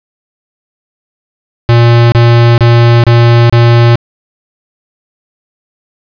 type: tone bursts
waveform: square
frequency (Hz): 118.1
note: A#2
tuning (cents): +23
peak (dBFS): -3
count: 5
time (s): 1.69-3.956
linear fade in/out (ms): 0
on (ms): 430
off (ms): 29
effects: resampled to 11025 Hz + 7-bit

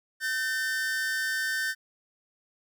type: tone pair together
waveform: 45% pulse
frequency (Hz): 1539.5 / 1800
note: G6 / A6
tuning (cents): -32 / +39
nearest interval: minor third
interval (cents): 271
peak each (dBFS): -30 / -30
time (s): 0.2-1.75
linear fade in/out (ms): 50
effects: none

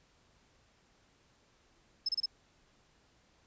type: tone bursts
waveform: sine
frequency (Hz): 5210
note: E8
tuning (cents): -21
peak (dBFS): -29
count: 4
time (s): 2.06-2.259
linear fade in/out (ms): 5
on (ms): 28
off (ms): 29
effects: pink hiss -68 dBFS RMS until 3.46 s + resampled to 16000 Hz

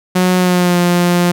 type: tone with pitch glide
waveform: sawtooth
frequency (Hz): 182.5 to 175.77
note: F#3 to F3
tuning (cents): -24 to +11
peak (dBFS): -6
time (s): 0.15-1.32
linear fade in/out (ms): 10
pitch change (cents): -65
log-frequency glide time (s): 0.37-0.78
effects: none

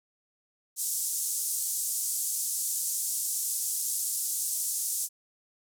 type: band-pass noise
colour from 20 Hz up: pink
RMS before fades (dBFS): -31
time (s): 0.76-5.09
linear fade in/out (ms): 50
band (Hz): 6800 to 13000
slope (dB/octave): 24
effects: none

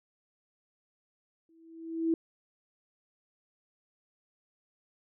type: tone with exponential growth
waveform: sine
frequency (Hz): 327.5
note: E4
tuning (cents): -11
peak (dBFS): -22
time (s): 1.49-2.14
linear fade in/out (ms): 2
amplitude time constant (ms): 140
effects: none

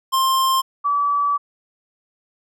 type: tone pair in turn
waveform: square / sine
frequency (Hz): 1055 / 1150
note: C6 / D6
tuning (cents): +14 / -37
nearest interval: minor second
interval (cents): 149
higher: second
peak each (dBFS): -16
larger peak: neither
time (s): 0.12-0.62 / 0.84-1.38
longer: second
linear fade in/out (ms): 20
effects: none

